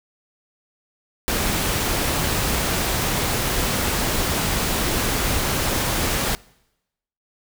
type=noise; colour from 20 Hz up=pink; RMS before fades=-22 dBFS; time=1.28-6.35 s; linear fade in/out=0 ms; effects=noise-tail reverb RT60 0.9 s tail -24 dB re dry